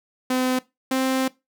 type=tone pair in turn; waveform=sawtooth; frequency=255.6 / 262.2 Hz; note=C4 / C4; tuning=-40 / +4 cents; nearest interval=unison; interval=44 cents; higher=second; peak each=-16 dBFS; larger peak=neither; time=0.3-0.59 / 0.91-1.28 s; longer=second; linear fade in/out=5 ms; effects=noise-tail reverb RT60 0.2 s tail -19 dB re dry